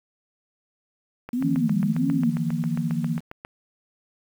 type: click train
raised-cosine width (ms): 0.5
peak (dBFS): -21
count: 17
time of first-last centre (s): 1.29-3.449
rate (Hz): 7.41
type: tone with vibrato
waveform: sine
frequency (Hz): 233.1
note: A#3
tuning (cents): 0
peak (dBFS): -22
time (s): 1.33-2.3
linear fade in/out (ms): 5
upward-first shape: sine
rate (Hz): 1.6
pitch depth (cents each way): 300
type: chord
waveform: sine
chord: Eb suspended second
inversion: none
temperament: equal with one note detuned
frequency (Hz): 155.56 / 171.32 / 233.1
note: Eb3 / F3 / Bb3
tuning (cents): 0 / -33 / 0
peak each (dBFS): -27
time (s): 1.4-3.21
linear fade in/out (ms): 50
effects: 8-bit